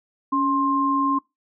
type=tone pair together; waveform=sine; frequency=280 / 1057.1 Hz; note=C#4 / C6; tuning=+18 / +17 cents; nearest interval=octave + major seventh; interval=2299 cents; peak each=-22 / -20 dBFS; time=0.32-1.19 s; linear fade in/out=10 ms; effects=noise-tail reverb RT60 0.2 s tail -23 dB re dry